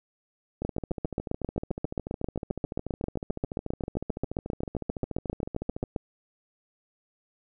two click trains, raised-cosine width 2 ms, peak -20 / -15 dBFS, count 73 / 41, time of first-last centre 0.62-5.837 / 0.65-5.962 s, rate 13.8 / 7.53 Hz, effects none

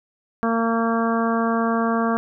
harmonic tone, 228.7 Hz, A#3, 33 cents flat, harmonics 1 / 2 / 3 / 4 / 5 / 6 / 7, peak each -21 / -26 / -26 / -31 / -26 / -31 / -32 dBFS, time 0.43-2.17 s, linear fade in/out 0 ms, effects none

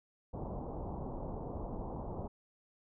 pink low-pass noise, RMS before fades -41 dBFS, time 0.33-2.28 s, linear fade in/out 10 ms, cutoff 980 Hz, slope 48 dB/octave, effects none

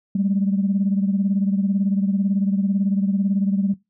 sine beating tone pair, 194.5 / 212.5 Hz, G3 / G#3, -13 / +40 cents, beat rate 18 Hz, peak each -18 / -23 dBFS, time 0.15-3.74 s, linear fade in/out 5 ms, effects noise-tail reverb RT60 0.2 s tail -20 dB re dry + tanh soft clip ceiling -10 dBFS

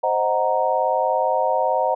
sine chord, C half-diminished seventh, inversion none, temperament equal, 523.3 / 622.3 / 740 / 932.3 Hz, C5 / Eb5 / Gb5 / Bb5, 0 / 0 / 0 / 0 cents, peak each -23 / -23 / -23 / -22 dBFS, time 0.03-1.95 s, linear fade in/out 10 ms, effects none

